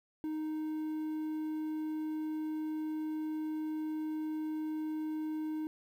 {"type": "tone", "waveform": "triangle", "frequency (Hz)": 310.5, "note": "D#4", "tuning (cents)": -3, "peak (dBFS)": -32, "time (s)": [0.24, 5.67], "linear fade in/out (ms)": 0, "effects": ["11-bit"]}